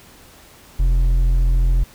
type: tone with hard clipping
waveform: sine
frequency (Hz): 42.96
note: F1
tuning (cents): -28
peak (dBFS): -14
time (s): 0.79-1.84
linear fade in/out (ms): 10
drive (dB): 5
effects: pink hiss -46 dBFS RMS until 1.94 s